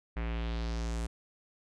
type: tone with low-pass filter sweep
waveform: square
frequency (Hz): 57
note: A#1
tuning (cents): -38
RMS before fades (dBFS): -34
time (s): 0.16-1.07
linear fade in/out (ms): 10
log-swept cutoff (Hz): 2100 to 9200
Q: 2.1
effects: none